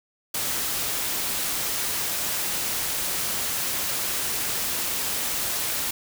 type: noise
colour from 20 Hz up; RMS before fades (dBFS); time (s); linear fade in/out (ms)
white; -27; 0.34-5.91; 5
effects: none